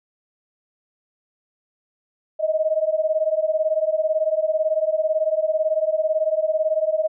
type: beating tone pair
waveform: sine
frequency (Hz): 619 / 637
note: D#5 / D#5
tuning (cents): -9 / +41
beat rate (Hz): 18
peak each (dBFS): -21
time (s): 2.39-7.08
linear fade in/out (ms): 20
effects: none